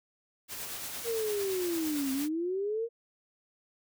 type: noise with tremolo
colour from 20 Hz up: white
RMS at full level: -38 dBFS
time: 0.48-2.29 s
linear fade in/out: 50 ms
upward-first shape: sine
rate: 8.8 Hz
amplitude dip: 30%
type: linear two-way sweep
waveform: sine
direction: down then up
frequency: 472 to 261.9 to 472 Hz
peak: -29 dBFS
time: 1.04-2.89 s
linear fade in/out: 50 ms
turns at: 2.12 s
effects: none